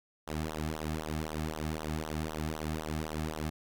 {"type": "tone with flanger", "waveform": "sawtooth", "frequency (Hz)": 77.78, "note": "D#2", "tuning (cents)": 0, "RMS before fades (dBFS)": -36, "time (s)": [0.27, 3.5], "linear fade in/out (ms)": 10, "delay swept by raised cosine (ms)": [0.41, 2.11], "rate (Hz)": 3.9, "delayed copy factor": -1, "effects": []}